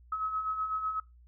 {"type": "beating tone pair", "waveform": "sine", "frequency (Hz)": [1276, 1284], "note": ["D#6", "E6"], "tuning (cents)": [43, -46], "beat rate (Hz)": 8, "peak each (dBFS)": [-39, -31], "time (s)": [0.12, 1], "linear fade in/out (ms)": 5, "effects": ["noise-tail reverb RT60 0.2 s tail -22 dB re dry", "added 60 Hz sine -54 dBFS peak until 1.27 s"]}